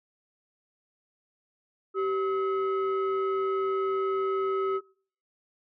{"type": "tone pair together", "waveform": "sine", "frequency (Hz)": [386.8, 1283], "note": ["G4", "E6"], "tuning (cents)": [-23, -47], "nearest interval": "octave + major sixth", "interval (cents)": 2076, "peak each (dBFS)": [-24, -29], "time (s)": [1.94, 4.81], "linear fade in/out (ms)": 50, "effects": ["noise-tail reverb RT60 0.5 s tail -23 dB re dry", "tanh soft clip ceiling -22 dBFS"]}